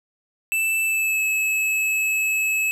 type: tone with pitch glide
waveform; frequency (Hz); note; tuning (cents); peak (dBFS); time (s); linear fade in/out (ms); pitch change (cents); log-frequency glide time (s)
square; 2646 to 2590; E7 to E7; +6 to -31; -20; 0.52-2.71; 0; -37; 0.84-1.23
effects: none